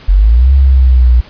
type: linear two-way sweep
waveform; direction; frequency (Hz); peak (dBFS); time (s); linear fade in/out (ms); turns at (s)
sine; up then down; 43.91 to 68.4 to 59.7; -3; 0.08-1.21; 10; 0.53
effects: pink hiss -37 dBFS RMS until 1.29 s + resampled to 11025 Hz